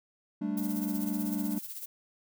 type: chord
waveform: triangle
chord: G suspended second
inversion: none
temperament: equal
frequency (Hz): 196 / 220 / 293.7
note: G3 / A3 / D4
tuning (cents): 0 / 0 / 0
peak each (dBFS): -32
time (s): 0.41-1.59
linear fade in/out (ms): 10
type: noise with tremolo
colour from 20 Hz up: violet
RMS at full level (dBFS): -39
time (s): 0.57-1.86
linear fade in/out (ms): 5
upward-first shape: sine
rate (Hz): 16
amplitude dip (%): 60
effects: none